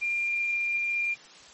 sine tone, 2394 Hz, D7, 33 cents sharp, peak -25 dBFS, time 0.01-1.15 s, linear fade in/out 20 ms, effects white hiss -50 dBFS RMS until 1.53 s + MP3 32 kbps

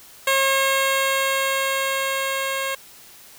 10% pulse tone with level ramp, 540 Hz, C#5, 45 cents flat, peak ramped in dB -8 to -15 dBFS, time 0.27-2.75 s, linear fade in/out 5 ms, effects white hiss -46 dBFS RMS until 3.38 s

